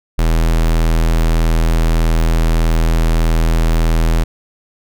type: tone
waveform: square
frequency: 40.82 Hz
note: E1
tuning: 16 cents flat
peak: -11 dBFS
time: 0.18-4.24 s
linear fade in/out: 10 ms
effects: none